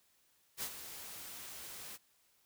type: noise with ADSR envelope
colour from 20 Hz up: white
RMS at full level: -38 dBFS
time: 0.57-1.98 s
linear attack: 53 ms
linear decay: 72 ms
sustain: -10 dB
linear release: 30 ms
effects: white hiss -72 dBFS RMS until 2.45 s